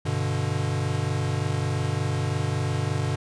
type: chord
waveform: square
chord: G major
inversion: none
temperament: equal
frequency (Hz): 98 / 123.47 / 146.83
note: G2 / B2 / D3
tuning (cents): 0 / 0 / 0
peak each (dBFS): -29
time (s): 0.05-3.16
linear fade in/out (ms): 10
effects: resampled to 22050 Hz